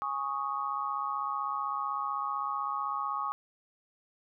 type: chord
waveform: sine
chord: Ab suspended fourth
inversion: none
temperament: equal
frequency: 830.6 / 1108.7 / 1244.5 Hz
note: Ab5 / Db6 / Eb6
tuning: 0 / 0 / 0 cents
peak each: -38 / -33 / -35 dBFS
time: 0.02-3.32 s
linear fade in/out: 0 ms
effects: none